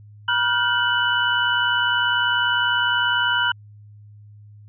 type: tone cluster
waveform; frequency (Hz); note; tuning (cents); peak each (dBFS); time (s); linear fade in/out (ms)
sine; 966 / 1416 / 1536 / 2973; B5 / F6 / G6 / F#7; -39 / +23 / -36 / +8; -24 / -22 / -23 / -23; 0.28-3.52; 5
effects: added 104 Hz sine -42 dBFS peak until 4.68 s